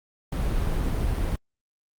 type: noise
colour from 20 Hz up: brown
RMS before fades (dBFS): -25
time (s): 0.32-1.36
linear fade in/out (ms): 5
effects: Opus 32 kbps